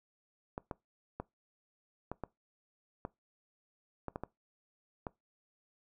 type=clicks; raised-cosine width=1 ms; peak=-24 dBFS; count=10; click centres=0.579 / 0.712 / 1.2 / 2.116 / 2.237 / 3.051 / 4.083 / 4.159 / 4.236 / 5.068 s; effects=noise-tail reverb RT60 0.2 s tail -22 dB re dry